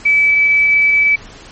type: tone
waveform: sine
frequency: 2300 Hz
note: D7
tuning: 37 cents flat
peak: -8 dBFS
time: 0.05-1.16 s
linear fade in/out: 10 ms
effects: pink hiss -37 dBFS RMS until 1.51 s + MP3 32 kbps

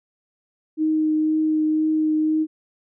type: tone with vibrato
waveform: sine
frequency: 311.1 Hz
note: D#4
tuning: in tune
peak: -17 dBFS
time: 0.77-2.47 s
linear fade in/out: 50 ms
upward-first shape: triangle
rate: 2 Hz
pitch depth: 12 cents each way
effects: none

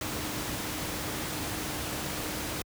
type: tone in noise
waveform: sine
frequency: 306 Hz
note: D#4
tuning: 29 cents flat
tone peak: -42 dBFS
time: 0.01-2.62 s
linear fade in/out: 2 ms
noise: pink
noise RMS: -34 dBFS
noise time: 0.01-2.62 s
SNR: -11 dB
effects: high-pass 60 Hz 12 dB/octave

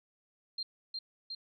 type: tone with echo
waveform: sine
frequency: 4186 Hz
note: C8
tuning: in tune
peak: -34 dBFS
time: 0.58-0.63 s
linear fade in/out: 5 ms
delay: 360 ms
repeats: 2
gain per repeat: -2 dB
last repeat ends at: 1.35 s
effects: none

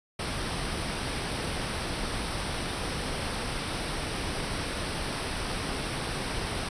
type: band-stop noise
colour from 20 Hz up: pink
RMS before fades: -32 dBFS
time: 0.19-6.69 s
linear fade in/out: 5 ms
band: 5800 to 8300 Hz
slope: 96 dB/octave
effects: resampled to 22050 Hz

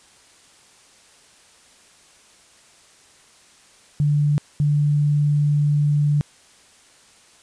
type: tone bursts at uneven times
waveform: sine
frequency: 146.83 Hz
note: D3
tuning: in tune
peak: -15 dBFS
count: 2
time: 4-4.38 / 4.6-6.21 s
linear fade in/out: 0 ms
effects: white hiss -52 dBFS RMS until 7.42 s + resampled to 22050 Hz

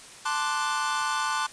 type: chord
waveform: 45% pulse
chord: D dominant seventh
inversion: second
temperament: equal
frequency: 880 / 1046.5 / 1174.7 / 1480 Hz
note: A5 / C6 / D6 / F#6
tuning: 0 / 0 / 0 / 0 cents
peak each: -31 dBFS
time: 0.25-1.47 s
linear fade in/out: 10 ms
effects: white hiss -46 dBFS RMS until 1.52 s + resampled to 22050 Hz

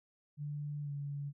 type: tone with pitch glide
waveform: sine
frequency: 146.7 to 142.77 Hz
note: D3 to D3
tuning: -2 to -49 cents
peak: -37 dBFS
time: 0.37-1.33 s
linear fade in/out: 50 ms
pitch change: -47 cents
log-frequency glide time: 0.82-0.91 s
effects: none

